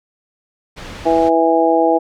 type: low-pass noise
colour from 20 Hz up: pink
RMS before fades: -32 dBFS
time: 0.76-1.3 s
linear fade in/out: 20 ms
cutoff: 4600 Hz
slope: 12 dB/octave
type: harmonic tone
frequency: 164.4 Hz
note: E3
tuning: 4 cents flat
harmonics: 2 / 3 / 4 / 5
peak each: -16 / -16 / -16 / -16 dBFS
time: 1.05-1.99 s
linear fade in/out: 20 ms
effects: none